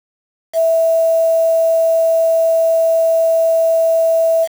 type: tone with quantisation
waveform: sine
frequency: 656 Hz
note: E5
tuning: 9 cents flat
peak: -10 dBFS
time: 0.53-4.48 s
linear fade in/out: 50 ms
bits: 5
effects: none